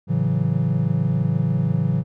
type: chord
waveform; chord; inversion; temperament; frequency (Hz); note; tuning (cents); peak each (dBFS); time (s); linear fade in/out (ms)
triangle; F# minor seventh; first; equal; 110 / 138.59 / 164.81 / 185; A2 / C#3 / E3 / F#3; 0 / 0 / 0 / 0; -23 / -20 / -20 / -24; 0.07-2.04; 50
effects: none